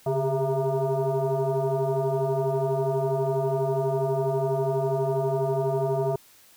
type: tone with frequency modulation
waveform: sine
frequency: 127.9 Hz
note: C3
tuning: 39 cents flat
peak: -22 dBFS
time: 0.06-6.16 s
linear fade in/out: 5 ms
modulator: 268 Hz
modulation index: 2.5
effects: white hiss -55 dBFS RMS until 6.56 s